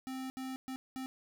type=tone bursts at uneven times; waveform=square; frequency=261.6 Hz; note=C4; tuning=in tune; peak=-39 dBFS; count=4; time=0.07-0.3 / 0.37-0.56 / 0.68-0.76 / 0.96-1.06 s; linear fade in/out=0 ms; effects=none